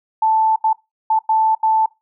sine tone bursts at uneven times, 880 Hz, A5, in tune, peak -12 dBFS, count 5, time 0.22-0.56 / 0.64-0.73 / 1.1-1.19 / 1.29-1.55 / 1.63-1.86 s, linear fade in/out 5 ms, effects noise-tail reverb RT60 0.2 s tail -21 dB re dry

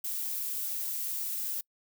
violet noise, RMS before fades -34 dBFS, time 0.04-1.61 s, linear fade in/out 5 ms, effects noise-tail reverb RT60 0.1 s tail -26 dB re dry

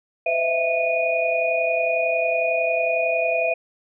sine tone cluster, 508 / 635 / 666 / 2464 Hz, B4 / D#5 / E5 / D#7, +49 / +35 / +18 / -17 cents, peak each -27 / -30 / -21 / -24 dBFS, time 0.26-3.54 s, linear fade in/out 5 ms, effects none

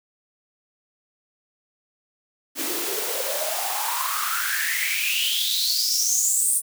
white noise with high-pass filter sweep, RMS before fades -24 dBFS, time 2.55-6.62 s, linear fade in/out 50 ms, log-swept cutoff 290 to 9600 Hz, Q 8.5, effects none

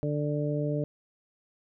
harmonic tone, 147.6 Hz, D3, 9 cents sharp, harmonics 1 / 2 / 3 / 4, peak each -29 / -33 / -34 / -34 dBFS, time 0.03-0.84 s, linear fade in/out 0 ms, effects none

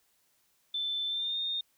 sine tone with pitch glide, 3531 to 3662 Hz, A7 to A#7, +5 to -32 cents, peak -30 dBFS, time 0.74-1.61 s, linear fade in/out 5 ms, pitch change +63 cents, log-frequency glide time 1.07-1.38 s, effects white hiss -71 dBFS RMS until 1.77 s

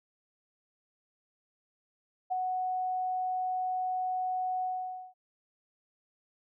sine tone with ADSR envelope, 740 Hz, F#5, in tune, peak -26 dBFS, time 2.3-5.14 s, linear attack 22 ms, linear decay 12 ms, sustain -3 dB, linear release 510 ms, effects none

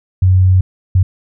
sine tone bursts at uneven times, 92.9 Hz, F#2, 7 cents sharp, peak -6 dBFS, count 2, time 0.22-0.61 / 0.95-1.03 s, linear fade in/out 5 ms, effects none

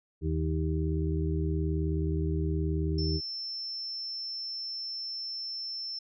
harmonic tone, 79 Hz, D#2, 27 cents sharp, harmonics 1 / 2 / 4 / 5, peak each -29 / -32 / -35 / -36 dBFS, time 0.21-3.21 s, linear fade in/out 50 ms
sine tone, 5340 Hz, E8, 22 cents sharp, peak -34 dBFS, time 2.98-5.99 s, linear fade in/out 5 ms
effects none

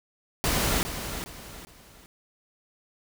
pink noise with echo, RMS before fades -25 dBFS, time 0.44-0.83 s, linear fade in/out 0 ms, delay 410 ms, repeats 3, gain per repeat -9 dB, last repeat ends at 2.06 s, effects none

